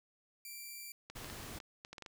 5% pulse tone, 2349 Hz, D7, in tune, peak -36 dBFS, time 0.45-0.92 s, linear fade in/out 2 ms
clicks, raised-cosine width 0.2 ms, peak -30 dBFS, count 10, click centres 1.1 / 1.17 / 1.245 / 1.3 / 1.602 / 1.849 / 1.93 / 1.982 / 2.023 / 2.062 s
pink noise, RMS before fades -47 dBFS, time 1.15-1.59 s, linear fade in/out 10 ms
effects none

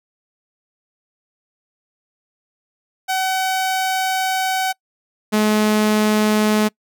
sawtooth tone pair in turn, 756 / 213.2 Hz, F#5 / G#3, +37 / +46 cents, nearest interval octave + minor seventh, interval 2191 cents, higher first, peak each -14 / -10 dBFS, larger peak second, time 3.08-4.73 / 5.32-6.69 s, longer first, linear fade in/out 20 ms, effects noise-tail reverb RT60 0.1 s tail -26 dB re dry

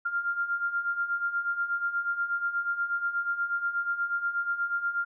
sine beating tone pair, 1391 / 1399.3 Hz, F6 / F6, -7 / +3 cents, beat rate 8.3 Hz, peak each -33 / -28 dBFS, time 0.05-5.05 s, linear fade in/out 10 ms, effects none

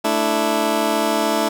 15% pulse chord, A suspended fourth, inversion none, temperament just, 220 / 293.3 / 330 Hz, A3 / D4 / E4, 0 / -2 / +2 cents, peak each -16 dBFS, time 0.04-1.49 s, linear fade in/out 10 ms, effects none

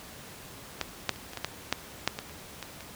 clicks, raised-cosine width 0.2 ms, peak -11 / -7 / -28 / -23 / -17 / -11 / -7 / -6 / -16 / -28 / -19 / -26 dBFS, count 12, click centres 0.813 / 1.093 / 1.16 / 1.334 / 1.373 / 1.446 / 1.726 / 2.076 / 2.189 / 2.296 / 2.627 / 2.807 s, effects pink hiss -46 dBFS RMS until 2.95 s + high-pass 60 Hz 12 dB/octave

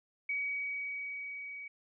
sine tone with level ramp, 2264 Hz, C#7, 36 cents sharp, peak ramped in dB -31 to -42 dBFS, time 0.29-1.68 s, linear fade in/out 5 ms, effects none

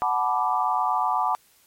sine chord, B minor seventh, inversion second, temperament equal with one note detuned, 740 / 867.9 / 987.8 / 1174.7 Hz, F#5 / A5 / B5 / D6, 0 / -24 / 0 / 0 cents, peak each -26 dBFS, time 0.02-1.35 s, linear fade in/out 0 ms, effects white hiss -59 dBFS RMS until 1.66 s + MP3 64 kbps

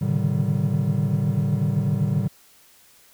triangle tone cluster, 108.8 / 134.3 / 146.7 / 154.6 / 192.8 Hz, A2 / C3 / D3 / D#3 / G3, -19 / +46 / -2 / -11 / -28 cents, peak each -24 dBFS, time 0.01-2.28 s, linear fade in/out 10 ms, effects white hiss -54 dBFS RMS until 3.13 s

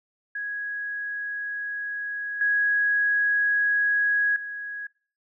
sine tone with level steps, 1661.2 Hz, G#6, in tune, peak -28 / -19 / -31 dBFS, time 0.35-4.87 s, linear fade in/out 5 ms, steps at 2.41 / 4.36 s, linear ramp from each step 2 ms, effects noise-tail reverb RT60 0.5 s tail -25 dB re dry

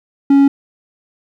triangle tone, 278 Hz, C#4, 5 cents sharp, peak -4 dBFS, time 0.3-0.48 s, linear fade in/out 5 ms, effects none

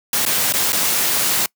white noise with dropouts, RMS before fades -18 dBFS, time 0.13-1.46 s, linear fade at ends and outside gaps 2 ms, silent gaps 0.252-0.262 / 0.525-0.537 / 0.722-0.729 s, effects noise-tail reverb RT60 0.1 s tail -25 dB re dry + high-pass 100 Hz 12 dB/octave

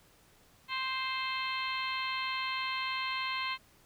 harmonic tone, 523.3 Hz, C5, in tune, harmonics 2 / 3 / 4 / 5 / 6 / 7 / 8, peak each -36 / -44 / -38 / -40 / -41 / -48 / -42 dBFS, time 0.68-3.58 s, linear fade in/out 50 ms, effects pink hiss -63 dBFS RMS until 3.85 s

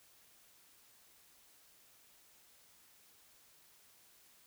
silence, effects white hiss -65 dBFS RMS until 4.46 s

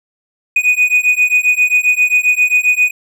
triangle beating tone pair, 2479 / 2486.5 Hz, D#7 / D#7, -7 / -2 cents, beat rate 7.5 Hz, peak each -11 dBFS, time 0.56-2.91 s, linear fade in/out 5 ms, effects none

